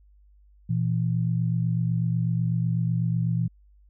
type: tone pair together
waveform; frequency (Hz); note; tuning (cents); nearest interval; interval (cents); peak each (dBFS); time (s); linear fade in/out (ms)
sine; 118.8 / 166.85; A#2 / E3; +33 / +21; tritone; 588; -24 / -25; 0.69-3.48; 10
effects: added 50 Hz sine -53 dBFS peak until 3.89 s